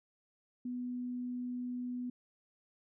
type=tone; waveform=sine; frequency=247.3 Hz; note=B3; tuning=3 cents sharp; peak=-36 dBFS; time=0.65-2.1 s; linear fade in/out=5 ms; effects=none